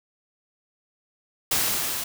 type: noise with level ramp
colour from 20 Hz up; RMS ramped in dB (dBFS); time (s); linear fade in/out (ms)
white; -22 to -30; 1.51-2.04; 5
effects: none